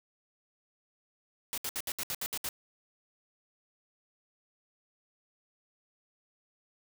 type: noise bursts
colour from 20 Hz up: white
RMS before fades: -35 dBFS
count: 9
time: 1.53-2.489 s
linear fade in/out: 0 ms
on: 47 ms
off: 67 ms
effects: none